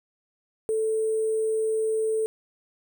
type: tone with sample-and-hold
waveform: sine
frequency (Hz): 440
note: A4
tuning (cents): 0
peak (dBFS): -22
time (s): 0.69-2.26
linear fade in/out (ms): 0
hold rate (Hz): 8820
effects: none